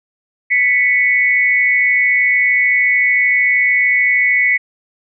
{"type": "tone pair together", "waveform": "sine", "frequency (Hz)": [1983.7, 2217], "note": ["B6", "C#7"], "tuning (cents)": [7, 0], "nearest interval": "major second", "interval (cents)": 193, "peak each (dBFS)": -13, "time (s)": [0.5, 4.58], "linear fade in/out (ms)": 20, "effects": []}